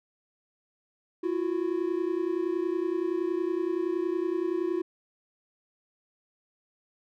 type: tone pair together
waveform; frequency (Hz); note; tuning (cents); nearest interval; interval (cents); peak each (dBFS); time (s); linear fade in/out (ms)
triangle; 335 / 365.7; E4 / F#4; +28 / -20; major second; 152; -27 / -27; 1.23-4.82; 10
effects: none